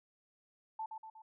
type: tone with echo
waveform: sine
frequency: 881 Hz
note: A5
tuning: 2 cents sharp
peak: -37 dBFS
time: 0.79-0.86 s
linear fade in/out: 5 ms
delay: 120 ms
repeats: 3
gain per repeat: -5 dB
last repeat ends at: 1.22 s
effects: none